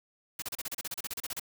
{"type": "noise bursts", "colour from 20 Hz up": "white", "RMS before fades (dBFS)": -36, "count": 16, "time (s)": [0.39, 1.397], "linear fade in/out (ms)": 5, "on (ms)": 32, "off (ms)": 33, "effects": []}